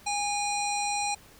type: harmonic tone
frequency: 818 Hz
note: G#5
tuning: 26 cents flat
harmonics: 1 / 3 / 5 / 7 / 9 / 10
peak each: -29 / -34 / -36 / -37 / -39 / -39 dBFS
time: 0.06-1.15 s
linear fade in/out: 10 ms
effects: pink hiss -54 dBFS RMS until 1.39 s